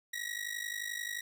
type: ring-modulated tone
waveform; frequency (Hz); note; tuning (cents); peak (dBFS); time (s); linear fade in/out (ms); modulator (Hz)
sawtooth; 1910; A#6; +42; -30; 0.13-1.21; 5; 25.7
effects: none